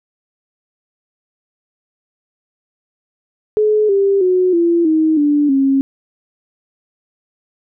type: tone with pitch steps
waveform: sine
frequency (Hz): 426.1 / 395.3 / 366.7 / 340.2 / 315.5 / 292.7 / 271.5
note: G#4 / G4 / F#4 / F4 / D#4 / D4 / C#4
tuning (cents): +44 / +15 / -15 / -45 / +24 / -6 / -36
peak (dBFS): -10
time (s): 3.57-5.81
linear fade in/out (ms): 0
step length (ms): 320
effects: none